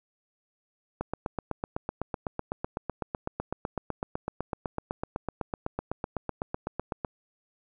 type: click train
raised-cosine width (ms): 1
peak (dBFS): -16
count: 49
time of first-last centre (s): 1.01-7.048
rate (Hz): 7.95
effects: none